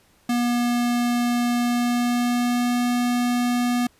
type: tone with pitch glide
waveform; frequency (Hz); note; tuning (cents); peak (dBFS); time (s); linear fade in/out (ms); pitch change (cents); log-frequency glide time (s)
square; 240.9 to 243.6; B3 to B3; -43 to -24; -20; 0.29-3.87; 5; +19; 1.59-2.83
effects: pink hiss -59 dBFS RMS until 3.99 s + resampled to 32000 Hz